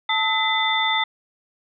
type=tone cluster; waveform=sine; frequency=882 / 1287 / 2024 / 3554 Hz; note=A5 / E6 / B6 / A7; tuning=+4 / -42 / +42 / +17 cents; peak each=-23 / -28 / -23 / -23 dBFS; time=0.09-1.04 s; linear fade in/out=5 ms; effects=none